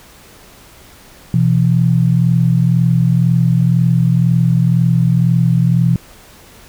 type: tone pair together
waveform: sine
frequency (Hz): 126.1 / 168.09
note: B2 / E3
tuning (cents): +36 / +34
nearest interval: perfect fourth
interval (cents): 498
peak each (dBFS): -12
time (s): 1.34-5.96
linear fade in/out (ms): 2
effects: pink hiss -42 dBFS RMS until 6.68 s